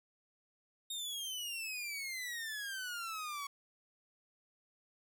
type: exponential sweep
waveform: sawtooth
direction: down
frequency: 3729 to 1113 Hz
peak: -36 dBFS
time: 0.9-3.47 s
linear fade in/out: 5 ms
effects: none